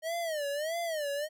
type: tone with vibrato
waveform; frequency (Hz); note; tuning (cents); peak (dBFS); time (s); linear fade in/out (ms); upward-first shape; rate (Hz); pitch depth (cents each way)
square; 622.3; D#5; 0; -32; 0.02-1.29; 50; sine; 1.6; 170
effects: none

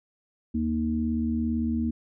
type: harmonic tone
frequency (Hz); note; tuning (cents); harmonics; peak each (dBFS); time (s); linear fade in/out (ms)
77.78; D#2; 0; 1 / 3 / 4; -31 / -25 / -33; 0.54-1.91; 10
effects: none

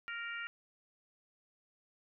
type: harmonic tone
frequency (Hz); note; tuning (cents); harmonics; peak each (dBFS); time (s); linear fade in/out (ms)
466.2; A#4; 0; 3 / 4 / 5 / 6; -42 / -44 / -46 / -48; 0.08-0.47; 0
effects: none

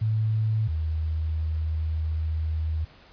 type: tone pair in turn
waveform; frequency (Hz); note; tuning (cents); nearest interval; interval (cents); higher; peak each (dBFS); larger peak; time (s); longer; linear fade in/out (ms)
sine; 109.4 / 78.98; A2 / D#2; -9 / +26; tritone; 565; first; -21 / -24; first; 0.01-0.68 / 0.68-2.85; second; 10
effects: pink hiss -53 dBFS RMS until 3.12 s + resampled to 11025 Hz

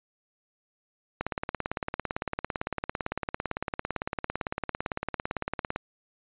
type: click train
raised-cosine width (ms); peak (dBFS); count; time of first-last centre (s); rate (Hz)
0.5; -14; 82; 1.21-5.761; 17.8
effects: resampled to 8000 Hz

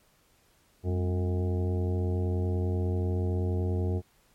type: harmonic tone with a mistuned harmonic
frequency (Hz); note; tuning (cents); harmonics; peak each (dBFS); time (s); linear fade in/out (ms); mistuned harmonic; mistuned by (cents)
90.4; F#2; -40; 1 / 2 / 3 / 4 / 5 / 7 / 8 / 9; -26 / -36 / -40 / -36 / -38 / -45 / -50 / -50; 0.83-4.02; 50; 2; +150
effects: pink hiss -65 dBFS RMS until 4.34 s + MP3 64 kbps

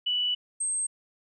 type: tone pair in turn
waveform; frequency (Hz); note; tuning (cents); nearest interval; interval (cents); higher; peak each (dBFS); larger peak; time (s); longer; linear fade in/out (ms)
sine; 2960 / 8372; F#7 / C9; 0 / 0; octave + tritone; 1800; second; -24 / -26; first; 0.06-0.35 / 0.6-0.87; first; 10
effects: none

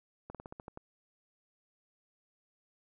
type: slowing click train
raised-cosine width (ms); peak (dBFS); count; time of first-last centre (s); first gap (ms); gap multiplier
1; -30; 8; 0.3-0.774; 47; 1.12
effects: none

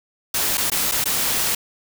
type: noise with dropouts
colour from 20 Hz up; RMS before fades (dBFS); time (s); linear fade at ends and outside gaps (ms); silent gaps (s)
white; -21; 0.34-1.55; 5; 0.573-0.578 / 0.701-0.717 / 0.914-0.919 / 1.042-1.056
effects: none

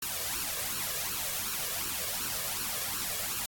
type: noise with flanger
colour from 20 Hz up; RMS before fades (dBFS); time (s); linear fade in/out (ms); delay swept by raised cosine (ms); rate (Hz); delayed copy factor
white; -34; 0.02-3.46; 5; 0.7 to 1.8; 2.7; +0.7
effects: AAC 64 kbps

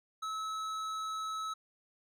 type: tone with hard clipping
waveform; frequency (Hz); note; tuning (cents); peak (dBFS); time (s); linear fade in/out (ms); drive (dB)
sine; 1296; E6; -30; -37; 0.22-1.54; 10; 11
effects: none

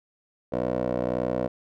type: tone with band-pass filter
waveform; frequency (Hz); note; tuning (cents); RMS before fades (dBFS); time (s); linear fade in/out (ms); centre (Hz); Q
15% pulse; 61.74; B1; 0; -27; 0.52-1.48; 10; 480; 3.1
effects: none

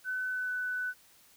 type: tone with pitch glide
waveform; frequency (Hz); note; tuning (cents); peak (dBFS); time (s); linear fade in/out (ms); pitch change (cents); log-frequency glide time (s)
sine; 1510 to 1496.1; F#6 to F#6; +35 to +19; -31; 0.04-0.94; 50; -16; 0.3-0.51
effects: white hiss -61 dBFS RMS until 1.36 s

